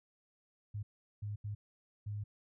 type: tone bursts at uneven times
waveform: sine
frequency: 103.83 Hz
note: G#2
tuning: in tune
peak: -37 dBFS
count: 4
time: 0.74-0.83 / 1.22-1.36 / 1.44-1.55 / 2.06-2.24 s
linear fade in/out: 10 ms
effects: none